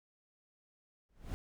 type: noise with exponential growth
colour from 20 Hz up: brown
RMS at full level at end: -35 dBFS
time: 1.09-1.34 s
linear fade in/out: 0 ms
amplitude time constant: 53 ms
effects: none